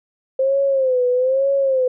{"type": "tone with vibrato", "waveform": "sine", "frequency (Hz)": 523.3, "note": "C5", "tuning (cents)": 0, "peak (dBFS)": -14, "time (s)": [0.39, 1.88], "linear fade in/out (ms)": 5, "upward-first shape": "sine", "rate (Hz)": 1.1, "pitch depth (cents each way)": 97, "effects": []}